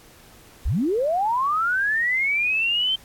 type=linear sweep; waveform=sine; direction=up; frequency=30.82 to 3136 Hz; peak=-19 dBFS; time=0.65-2.96 s; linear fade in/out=10 ms; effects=pink hiss -50 dBFS RMS until 3.04 s + AAC 64 kbps